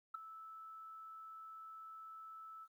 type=tone with ADSR envelope; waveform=sine; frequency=1312 Hz; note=E6; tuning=9 cents flat; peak=-36 dBFS; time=0.14-2.68 s; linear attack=9 ms; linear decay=7 ms; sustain=-14 dB; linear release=51 ms; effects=tanh soft clip ceiling -33 dBFS + 13-bit